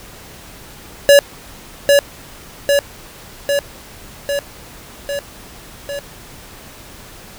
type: tone with echo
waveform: square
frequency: 567 Hz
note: C#5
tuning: 39 cents sharp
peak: -5 dBFS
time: 1.09-1.19 s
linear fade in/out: 0 ms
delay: 800 ms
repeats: 6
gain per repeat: -3 dB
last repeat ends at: 5.99 s
effects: pink hiss -38 dBFS RMS until 7.38 s